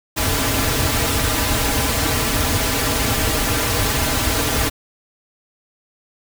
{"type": "noise with comb filter", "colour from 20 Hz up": "pink", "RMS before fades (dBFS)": -19, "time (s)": [0.16, 4.7], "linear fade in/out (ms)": 20, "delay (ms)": 5.5, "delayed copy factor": -1, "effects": []}